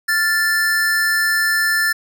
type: tone pair together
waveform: square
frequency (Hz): 1396.9 / 1760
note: F6 / A6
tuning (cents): 0 / 0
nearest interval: major third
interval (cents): 400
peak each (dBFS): -24 / -16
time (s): 0.08-1.93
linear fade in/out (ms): 10
effects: none